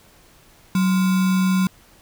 sine tone with sample-and-hold, 186.9 Hz, F#3, 18 cents sharp, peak -15 dBFS, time 0.75-1.67 s, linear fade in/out 2 ms, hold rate 1225 Hz, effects pink hiss -52 dBFS RMS until 2.01 s

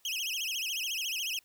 30% pulse tone with vibrato, 2874 Hz, F7, 49 cents sharp, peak -29 dBFS, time 0.05-1.39 s, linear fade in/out 2 ms, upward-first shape sine, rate 14 Hz, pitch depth 230 cents each way, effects white hiss -67 dBFS RMS until 1.44 s

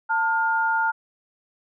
sine tone pair together, 894.9 / 1416 Hz, A5 / F6, +29 / +23 cents, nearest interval minor sixth, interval 794 cents, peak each -22 dBFS, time 0.09-0.92 s, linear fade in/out 20 ms, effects none

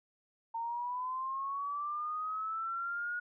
sine linear sweep, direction up, 909 to 1450 Hz, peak -34 dBFS, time 0.54-3.2 s, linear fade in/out 10 ms, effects none

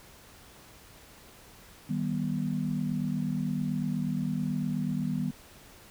sine chord, Eb augmented, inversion none, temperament just, 155.56 / 194.45 / 243.1 Hz, Eb3 / G3 / B3, 0 / -14 / -27 cents, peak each -32 dBFS, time 1.89-5.31 s, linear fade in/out 10 ms, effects pink hiss -53 dBFS RMS until 5.9 s

